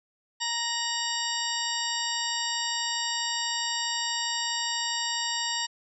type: harmonic tone with a mistuned harmonic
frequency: 932.3 Hz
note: A#5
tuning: in tune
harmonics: 1 / 2 / 3 / 4 / 5 / 6 / 8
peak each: -35 / -35 / -35 / -35 / -35 / -35 / -35 dBFS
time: 0.4-5.67 s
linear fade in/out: 20 ms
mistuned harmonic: 3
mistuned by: +74 cents
effects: none